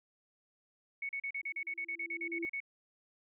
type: tone bursts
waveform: sine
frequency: 2217 Hz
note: C#7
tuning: in tune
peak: -35 dBFS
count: 15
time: 1.02-2.603 s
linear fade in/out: 5 ms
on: 71 ms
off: 37 ms
type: tone with exponential growth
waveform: sine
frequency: 335.7 Hz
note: E4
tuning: 32 cents sharp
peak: -35 dBFS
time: 1.43-2.45 s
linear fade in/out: 0 ms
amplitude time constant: 220 ms
effects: none